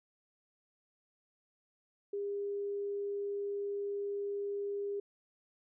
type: tone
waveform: sine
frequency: 403.8 Hz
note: G#4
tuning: 49 cents flat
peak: -34 dBFS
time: 2.13-5 s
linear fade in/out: 5 ms
effects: none